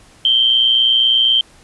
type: tone with amplitude modulation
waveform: sine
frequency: 3136 Hz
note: G7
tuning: in tune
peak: -7 dBFS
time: 0.25-1.41 s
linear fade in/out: 2 ms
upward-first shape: sine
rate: 120 Hz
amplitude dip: 65%
effects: pink hiss -47 dBFS RMS until 1.63 s + resampled to 24000 Hz